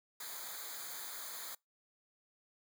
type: noise with comb filter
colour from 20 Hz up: white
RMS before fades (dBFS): -45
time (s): 0.2-1.55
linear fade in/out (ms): 5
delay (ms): 0.36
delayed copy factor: -1
effects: noise-tail reverb RT60 0.2 s tail -26 dB re dry